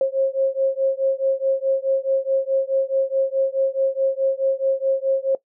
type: beating tone pair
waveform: sine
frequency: 535 / 539.7 Hz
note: C5 / C#5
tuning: +38 / -46 cents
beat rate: 4.7 Hz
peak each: -20 dBFS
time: 0.01-5.35 s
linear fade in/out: 2 ms
effects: noise-tail reverb RT60 0.1 s tail -19 dB re dry